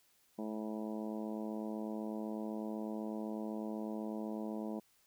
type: harmonic tone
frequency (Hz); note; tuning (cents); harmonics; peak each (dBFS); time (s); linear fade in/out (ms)
108; A2; -32; 2 / 3 / 4 / 5 / 6 / 7 / 8 / 9; -40 / -44 / -48 / -49 / -49 / -54 / -56 / -55; 0.38-4.8; 10
effects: white hiss -71 dBFS RMS until 5.06 s